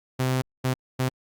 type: tone bursts at uneven times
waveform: sawtooth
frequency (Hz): 129.2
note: C3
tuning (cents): -21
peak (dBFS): -18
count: 3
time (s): 0.19-0.42 / 0.64-0.74 / 0.99-1.09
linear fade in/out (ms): 10
effects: Opus 48 kbps